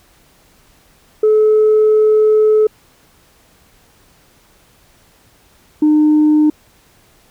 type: tone pair in turn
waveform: sine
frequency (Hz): 430.4 / 303.8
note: A4 / D#4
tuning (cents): -38 / -41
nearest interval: tritone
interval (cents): 603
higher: first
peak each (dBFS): -6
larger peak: neither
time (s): 1.23-2.67 / 5.82-6.5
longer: first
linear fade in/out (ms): 5
effects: tanh soft clip ceiling -5 dBFS + pink hiss -51 dBFS RMS until 7.3 s